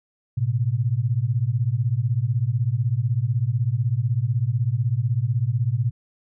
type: beating tone pair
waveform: sine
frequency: 111 / 127 Hz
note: A2 / B2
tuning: +16 / +49 cents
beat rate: 16 Hz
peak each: -22 dBFS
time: 0.37-5.91 s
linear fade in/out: 10 ms
effects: none